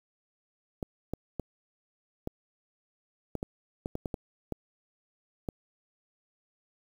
clicks, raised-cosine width 2 ms, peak -19 dBFS, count 12, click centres 0.828 / 1.136 / 1.397 / 2.274 / 3.353 / 3.429 / 3.859 / 3.954 / 4.058 / 4.142 / 4.523 / 5.488 s, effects 8-bit

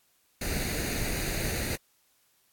pink noise with comb filter, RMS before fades -31 dBFS, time 0.41-1.76 s, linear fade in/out 5 ms, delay 0.46 ms, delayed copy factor +0.65, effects white hiss -68 dBFS RMS until 2.52 s + AAC 64 kbps

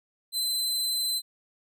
sawtooth tone, 4056 Hz, B7, 45 cents sharp, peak -23 dBFS, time 0.32-1.22 s, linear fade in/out 50 ms, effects none

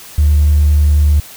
triangle tone with vibrato, 74 Hz, D2, 14 cents sharp, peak -3 dBFS, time 0.18-1.2 s, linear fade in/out 5 ms, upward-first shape sine, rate 10 Hz, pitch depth 9 cents each way, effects tanh soft clip ceiling -4 dBFS + white hiss -35 dBFS RMS until 1.36 s

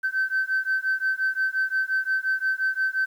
sine beating tone pair, 1539 / 1544.7 Hz, G6 / G6, -32 / -26 cents, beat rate 5.7 Hz, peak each -24 dBFS, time 0.03-3.06 s, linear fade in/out 20 ms, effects tanh soft clip ceiling -17 dBFS + 9-bit

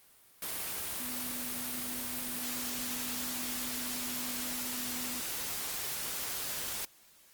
sine tone in noise, 247.4 Hz, B3, 3 cents sharp, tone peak -43 dBFS, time 1-5.2 s, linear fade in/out 2 ms, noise white, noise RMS -37 dBFS, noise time 0.42-6.85 s, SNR -9 dB, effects white hiss -61 dBFS RMS until 7.33 s + Opus 32 kbps

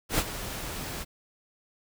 pink noise with ADSR envelope, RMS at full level -24 dBFS, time 0.09-1.05 s, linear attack 96 ms, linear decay 45 ms, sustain -12 dB, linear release 29 ms, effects none

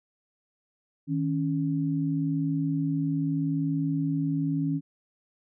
sine tone pair together, 157.1 / 277.9 Hz, D#3 / C#4, +17 / +4 cents, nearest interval minor seventh, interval 987 cents, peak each -27 dBFS, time 1.07-4.81 s, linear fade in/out 50 ms, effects none

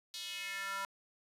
square tone with high-pass filter sweep, 196.2 Hz, G3, 2 cents sharp, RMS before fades -41 dBFS, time 0.14-0.85 s, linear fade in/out 0 ms, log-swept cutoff 4000 to 1100 Hz, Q 3, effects resampled to 32000 Hz

